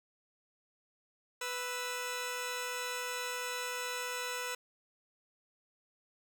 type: tone pair together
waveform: 10% pulse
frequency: 494.8 / 1318.5 Hz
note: B4 / E6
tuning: +3 / 0 cents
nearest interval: octave + perfect fourth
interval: 1697 cents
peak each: -29 / -33 dBFS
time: 1.41-4.55 s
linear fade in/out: 5 ms
effects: none